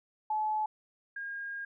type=tone pair in turn; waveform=sine; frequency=859 / 1621.6 Hz; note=A5 / G#6; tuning=-42 / -42 cents; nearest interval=major seventh; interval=1100 cents; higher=second; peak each=-28 / -36 dBFS; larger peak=first; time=0.3-0.66 / 1.16-1.65 s; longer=second; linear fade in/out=5 ms; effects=none

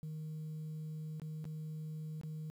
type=tone with dropouts; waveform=sine; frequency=155.56 Hz; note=D#3; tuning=in tune; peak=-38 dBFS; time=0.03-2.5 s; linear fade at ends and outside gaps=0 ms; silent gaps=1.198-1.218 / 1.443-1.453 / 2.213-2.234 s; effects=tanh soft clip ceiling -39 dBFS + 11-bit

